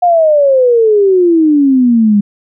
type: exponential sweep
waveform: sine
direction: down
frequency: 721 to 200 Hz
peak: -5 dBFS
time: 0.02-2.21 s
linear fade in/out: 10 ms
effects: none